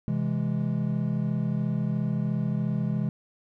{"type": "chord", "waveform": "triangle", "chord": "C augmented", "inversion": "none", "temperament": "equal", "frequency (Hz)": [130.81, 164.81, 207.7], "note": ["C3", "E3", "G#3"], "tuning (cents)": [0, 0, 0], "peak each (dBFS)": -27, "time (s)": [0.08, 3.09], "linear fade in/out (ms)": 0, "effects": []}